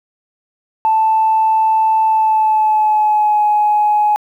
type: tone with pitch glide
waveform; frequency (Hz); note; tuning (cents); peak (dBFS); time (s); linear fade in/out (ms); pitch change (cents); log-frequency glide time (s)
sine; 880 to 840.7; A5 to G#5; 0 to +21; -9; 0.85-4.16; 0; -79; 2.05-3.43
effects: tanh soft clip ceiling -5 dBFS + 8-bit